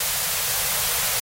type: band-stop noise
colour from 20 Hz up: white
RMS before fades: -23 dBFS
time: 0-1.2 s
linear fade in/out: 5 ms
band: 190 to 440 Hz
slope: 96 dB/octave
effects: AAC 48 kbps